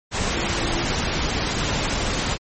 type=tone in noise; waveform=sine; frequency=338.7 Hz; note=E4; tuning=47 cents sharp; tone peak=-31 dBFS; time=0.3-0.87 s; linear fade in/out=50 ms; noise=pink; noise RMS=-23 dBFS; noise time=0.11-2.38 s; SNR=-11 dB; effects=MP3 32 kbps